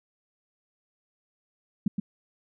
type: tone with echo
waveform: sine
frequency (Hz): 201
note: G3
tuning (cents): +44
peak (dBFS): -19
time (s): 1.86-1.88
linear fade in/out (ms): 5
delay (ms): 120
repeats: 1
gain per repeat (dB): -5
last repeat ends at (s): 2
effects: none